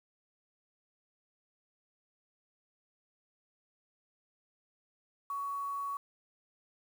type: tone with quantisation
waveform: sine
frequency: 1122 Hz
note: C#6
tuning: 21 cents sharp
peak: -34 dBFS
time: 5.3-5.97 s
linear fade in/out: 2 ms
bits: 9
effects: none